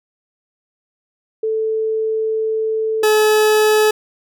sine / 40% pulse tone pair in turn, 440 / 428.7 Hz, A4 / A4, 0 / -45 cents, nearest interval unison, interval 45 cents, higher first, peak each -16 / -10 dBFS, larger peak second, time 1.43-3.03 / 3.03-3.91 s, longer first, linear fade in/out 5 ms, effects none

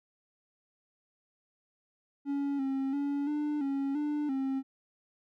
triangle tone with pitch steps, 281.4 / 269.2 / 283.8 / 297.3 / 275.3 / 296.6 / 267.9 Hz, C#4 / C4 / C#4 / D4 / C#4 / D4 / C4, +26 / +49 / +41 / +21 / -12 / +17 / +41 cents, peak -27 dBFS, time 2.25-4.63 s, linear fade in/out 50 ms, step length 340 ms, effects none

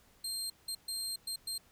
25% pulse tone bursts at uneven times, 4186 Hz, C8, in tune, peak -31 dBFS, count 5, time 0.24-0.5 / 0.68-0.75 / 0.88-1.16 / 1.27-1.36 / 1.47-1.58 s, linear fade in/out 5 ms, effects pink hiss -65 dBFS RMS until 1.71 s

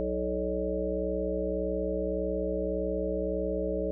harmonic tone with a mistuned harmonic, 61.74 Hz, B1, in tune, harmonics 1 / 3 / 5 / 7 / 9 / 10, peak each -36 / -37 / -36 / -33 / -33 / -37 dBFS, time 0-3.91 s, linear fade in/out 0 ms, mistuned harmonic 5, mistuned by +48 cents, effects none

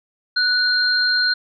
sine tone pair together, 1480 / 4186 Hz, F#6 / C8, 0 / 0 cents, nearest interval octave + tritone, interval 1800 cents, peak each -18 dBFS, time 0.36-1.34 s, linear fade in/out 10 ms, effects none

